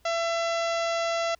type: harmonic tone with a mistuned harmonic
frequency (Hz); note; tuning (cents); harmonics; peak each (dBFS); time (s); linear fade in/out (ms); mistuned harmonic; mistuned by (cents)
671; E5; +31; 1 / 2 / 3 / 4 / 5 / 6 / 7 / 8 / 9 / 10; -26 / -32 / -36 / -38 / -40 / -42 / -43 / -44 / -45 / -46; 0.05-1.35; 5; 4; +17
effects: added 60 Hz sine -61 dBFS peak until 1.39 s + pink hiss -65 dBFS RMS until 1.39 s